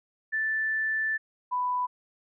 sine tone pair in turn, 1760 / 993.2 Hz, A6 / B5, 0 / +9 cents, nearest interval minor seventh, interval 991 cents, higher first, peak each -25 dBFS, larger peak neither, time 0.32-1.18 / 1.51-1.87 s, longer first, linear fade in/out 20 ms, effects none

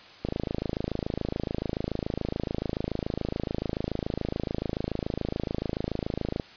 click train, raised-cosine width 2 ms, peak -15 dBFS, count 167, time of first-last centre 0.25-6.398 s, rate 27 Hz, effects white hiss -49 dBFS RMS until 6.56 s + resampled to 11025 Hz

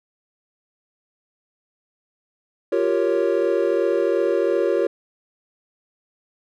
triangle chord, G half-diminished seventh, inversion third, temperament equal, 349.2 / 392 / 466.2 / 554.4 Hz, F4 / G4 / Bb4 / Db5, 0 / 0 / 0 / 0 cents, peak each -21 dBFS, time 2.72-4.87 s, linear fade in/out 5 ms, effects none

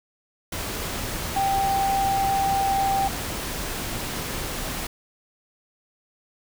sine tone in noise, 784 Hz, G5, in tune, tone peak -20 dBFS, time 1.36-3.08 s, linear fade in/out 5 ms, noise pink, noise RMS -30 dBFS, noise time 0.52-4.87 s, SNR +7 dB, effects none

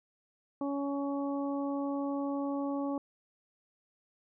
harmonic tone, 280.5 Hz, C#4, 21 cents sharp, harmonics 1 / 2 / 3 / 4, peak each -32 / -38 / -42 / -44 dBFS, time 0.61-2.98 s, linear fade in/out 2 ms, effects none

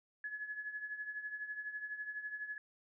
sine tone with tremolo, 1700 Hz, G#6, 40 cents sharp, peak -37 dBFS, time 0.24-2.58 s, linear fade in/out 2 ms, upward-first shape triangle, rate 12 Hz, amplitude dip 75%, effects none

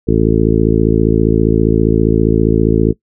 harmonic tone, 55 Hz, A1, in tune, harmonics 1 / 2 / 3 / 4 / 5 / 6 / 7 / 8, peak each -17 / -17 / -17 / -17 / -17 / -17 / -17 / -17 dBFS, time 0.07-2.93 s, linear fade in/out 20 ms, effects noise-tail reverb RT60 0.1 s tail -20 dB re dry

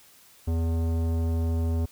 sine tone with tanh clipping, 82.41 Hz, E2, in tune, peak -25 dBFS, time 0.47-1.86 s, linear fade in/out 10 ms, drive 16 dB, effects white hiss -55 dBFS RMS until 1.91 s

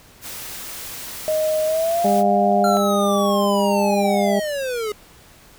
white noise, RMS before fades -33 dBFS, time 0.21-2.24 s, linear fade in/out 50 ms
sine tone with pitch glide, 622.3 to 706.6 Hz, D#5 to F5, 0 to +20 cents, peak -17 dBFS, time 1.28-2.77 s, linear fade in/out 0 ms, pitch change +220 cents, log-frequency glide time 1.66-2.1 s
harmonic tone, 201.3 Hz, G3, 46 cents sharp, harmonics 1 / 2 / 3 / 4, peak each -20 / -23 / -20 / -26 dBFS, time 2.04-4.4 s, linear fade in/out 10 ms
square linear sweep, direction down, 1381 to 411.7 Hz, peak -23 dBFS, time 2.64-4.92 s, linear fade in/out 2 ms
effects pink hiss -48 dBFS RMS until 5.58 s

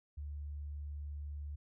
sine tone, 73 Hz, D2, 10 cents flat, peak -40 dBFS, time 0.17-1.56 s, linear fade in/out 10 ms, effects none

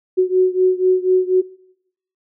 sine beating tone pair, 368.7 / 372.8 Hz, F#4 / F#4, -6 / +13 cents, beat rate 4.1 Hz, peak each -14 / -16 dBFS, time 0.17-1.42 s, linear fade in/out 20 ms, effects noise-tail reverb RT60 0.8 s tail -23 dB re dry

